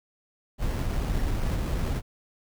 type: noise with sample-and-hold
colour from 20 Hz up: brown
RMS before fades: -27 dBFS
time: 0.58-2.02 s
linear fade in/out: 50 ms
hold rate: 3675 Hz
effects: none